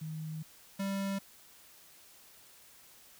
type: tone pair in turn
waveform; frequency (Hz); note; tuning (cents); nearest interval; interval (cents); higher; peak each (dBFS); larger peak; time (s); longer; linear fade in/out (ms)
sine / square; 157.1 / 196.23; D#3 / G3; +17 / +2; major third; 385; second; -37 / -33; second; 0.01-0.43 / 0.79-1.19; first; 10
effects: white hiss -58 dBFS RMS until 3.19 s